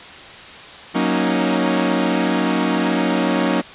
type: chord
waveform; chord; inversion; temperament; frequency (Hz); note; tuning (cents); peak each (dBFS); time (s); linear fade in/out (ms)
sawtooth; D# minor seventh; first; equal with one note detuned; 185 / 235.2 / 277.2 / 311.1; F#3 / A#3 / C#4 / D#4; 0 / +16 / 0 / 0; -18; 0.94-3.62; 20
effects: white hiss -37 dBFS RMS until 3.74 s + resampled to 8000 Hz